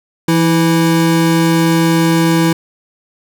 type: tone pair together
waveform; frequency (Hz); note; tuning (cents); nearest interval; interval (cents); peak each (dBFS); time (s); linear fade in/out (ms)
square; 166.86 / 326.1; E3 / E4; +21 / -19; octave; 1160; -13; 0.28-2.53; 5
effects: none